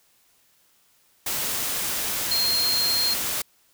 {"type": "tone in noise", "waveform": "sine", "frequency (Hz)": 4211, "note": "C8", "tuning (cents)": 10, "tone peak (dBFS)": -21, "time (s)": [2.31, 3.14], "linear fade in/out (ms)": 5, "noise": "white", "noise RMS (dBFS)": -27, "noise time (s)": [1.26, 3.42], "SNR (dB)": 3, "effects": ["white hiss -62 dBFS RMS until 3.73 s"]}